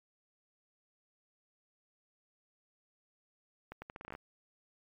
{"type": "accelerating click train", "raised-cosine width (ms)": 0.5, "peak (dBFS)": -29, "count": 11, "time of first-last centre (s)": [3.72, 4.151], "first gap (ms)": 100, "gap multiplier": 0.79, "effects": ["MP3 96 kbps"]}